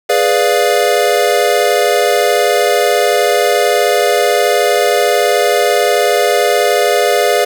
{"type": "chord", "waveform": "square", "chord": "G# diminished seventh", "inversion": "none", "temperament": "equal", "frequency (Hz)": [415.3, 493.9, 587.3, 698.5], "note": ["G#4", "B4", "D5", "F5"], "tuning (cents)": [0, 0, 0, 0], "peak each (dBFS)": -16, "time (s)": [0.09, 7.45], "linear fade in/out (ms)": 10, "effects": []}